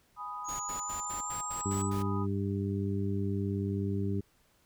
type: chord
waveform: sine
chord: G# minor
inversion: none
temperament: equal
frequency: 830.6 / 987.8 / 1244.5 Hz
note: G#5 / B5 / D#6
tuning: 0 / 0 / 0 cents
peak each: -45 / -42 / -39 dBFS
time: 0.16-2.27 s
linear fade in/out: 50 ms
type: linear sweep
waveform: sine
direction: up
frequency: 6645 to 7902 Hz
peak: -37 dBFS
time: 0.44-1.91 s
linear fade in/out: 50 ms
type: noise bursts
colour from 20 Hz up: pink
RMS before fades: -45 dBFS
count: 8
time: 0.48-2.028 s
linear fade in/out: 10 ms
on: 120 ms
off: 84 ms
type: harmonic tone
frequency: 99 Hz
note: G2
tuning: 18 cents sharp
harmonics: 1 / 2 / 3 / 4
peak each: -32 / -34 / -38 / -38 dBFS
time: 1.65-4.21 s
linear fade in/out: 10 ms
effects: pink hiss -68 dBFS RMS until 4.65 s